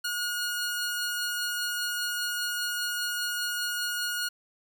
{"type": "tone pair together", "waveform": "sawtooth", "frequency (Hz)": [1440, 4315], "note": ["F#6", "C#8"], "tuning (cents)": [-47, -47], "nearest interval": "octave + perfect fifth", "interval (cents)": 1900, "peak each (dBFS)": [-26, -33], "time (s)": [0.04, 4.29], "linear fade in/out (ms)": 10, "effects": []}